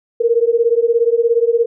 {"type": "beating tone pair", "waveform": "sine", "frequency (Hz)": [458.3, 475.3], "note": ["A#4", "A#4"], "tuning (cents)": [-29, 34], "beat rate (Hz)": 17, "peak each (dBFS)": -14, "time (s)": [0.2, 1.66], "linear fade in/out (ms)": 10, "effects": []}